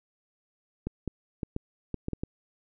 clicks, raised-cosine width 3 ms, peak -18 dBFS, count 8, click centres 0.87 / 1.077 / 1.432 / 1.564 / 1.943 / 2.084 / 2.133 / 2.235 s, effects none

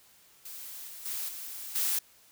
blue noise with level steps, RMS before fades -43 / -45 / -35 / -41 / -29 dBFS, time 0.45-1.99 s, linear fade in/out 5 ms, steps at 0.87 / 1.05 / 1.28 / 1.75 s, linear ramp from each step 10 ms, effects white hiss -60 dBFS RMS until 2.31 s

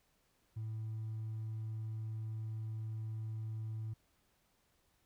triangle tone with hard clipping, 110 Hz, A2, in tune, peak -38 dBFS, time 0.56-3.94 s, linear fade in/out 10 ms, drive 2 dB, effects pink hiss -75 dBFS RMS until 5.05 s

